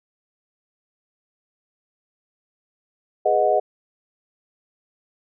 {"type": "chord", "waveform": "sine", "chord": "G# minor seventh", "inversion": "none", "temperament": "equal with one note detuned", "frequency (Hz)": [415.3, 493.9, 622.3, 732.8], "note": ["G#4", "B4", "D#5", "F#5"], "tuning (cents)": [0, 0, 0, -17], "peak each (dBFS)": [-23, -24, -19, -20], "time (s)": [3.25, 3.6], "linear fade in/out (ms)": 10, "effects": []}